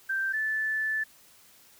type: tone pair in turn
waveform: sine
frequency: 1568 / 1749 Hz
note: G6 / A6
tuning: 0 / -11 cents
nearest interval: major second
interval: 189 cents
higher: second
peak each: -26 dBFS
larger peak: neither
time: 0.09-0.33 / 0.33-1.04 s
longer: second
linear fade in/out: 10 ms
effects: white hiss -57 dBFS RMS until 1.79 s